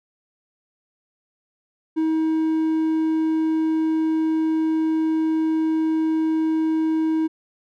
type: tone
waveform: triangle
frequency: 318.1 Hz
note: D#4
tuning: 38 cents sharp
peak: -16 dBFS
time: 1.96-7.28 s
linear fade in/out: 20 ms
effects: none